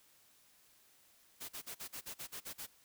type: noise bursts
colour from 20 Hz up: white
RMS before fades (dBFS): -45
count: 10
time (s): 1.4-2.668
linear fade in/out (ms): 20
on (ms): 89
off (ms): 42
effects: white hiss -67 dBFS RMS until 2.84 s